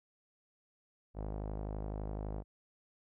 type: tone with low-pass filter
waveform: sawtooth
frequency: 51.91 Hz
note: G#1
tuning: in tune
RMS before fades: -40 dBFS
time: 1.14-2.44 s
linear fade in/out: 50 ms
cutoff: 710 Hz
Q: 1.6
effects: none